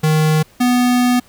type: tone pair in turn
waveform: square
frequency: 155.56 / 246.9 Hz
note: D#3 / B3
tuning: 0 / 0 cents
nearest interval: minor sixth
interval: 800 cents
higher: second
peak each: -12 dBFS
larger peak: neither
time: 0.03-0.43 / 0.6-1.2 s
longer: second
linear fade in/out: 10 ms
effects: pink hiss -49 dBFS RMS until 1.28 s